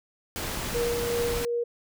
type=noise; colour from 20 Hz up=pink; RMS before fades=-32 dBFS; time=0.36-1.45 s; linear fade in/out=0 ms
type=tone with tremolo; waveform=sine; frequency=474.2 Hz; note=A#4; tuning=30 cents sharp; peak=-24 dBFS; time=0.74-1.64 s; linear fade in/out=10 ms; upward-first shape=sine; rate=2.7 Hz; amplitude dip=40%
effects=none